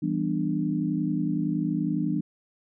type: chord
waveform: sine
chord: E minor seventh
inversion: none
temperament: equal with one note detuned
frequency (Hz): 164.81 / 196 / 246.9 / 297.2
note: E3 / G3 / B3 / D4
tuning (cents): 0 / 0 / 0 / +21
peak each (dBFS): -29 / -30 / -31 / -28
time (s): 0.02-2.21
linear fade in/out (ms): 10
effects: none